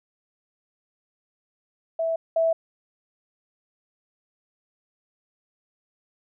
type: tone pair in turn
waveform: sine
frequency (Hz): 656 / 656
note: E5 / E5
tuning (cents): -9 / -9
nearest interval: unison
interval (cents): 0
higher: neither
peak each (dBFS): -22 / -18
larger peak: second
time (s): 1.99-2.16 / 2.36-2.53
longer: neither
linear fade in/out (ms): 5
effects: none